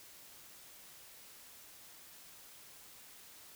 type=silence; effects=white hiss -56 dBFS RMS until 3.55 s